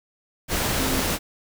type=tone in noise; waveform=sine; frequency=262.9 Hz; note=C4; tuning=8 cents sharp; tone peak=-27 dBFS; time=0.76-1.04 s; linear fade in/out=50 ms; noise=pink; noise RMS=-24 dBFS; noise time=0.48-1.19 s; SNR=-6 dB; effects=none